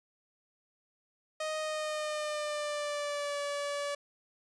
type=tone with pitch glide; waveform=sawtooth; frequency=622.3 to 574 Hz; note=D#5 to D5; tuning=0 to -40 cents; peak=-29 dBFS; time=1.4-3.95 s; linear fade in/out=5 ms; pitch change=-140 cents; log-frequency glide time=1.59-3.39 s; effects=resampled to 22050 Hz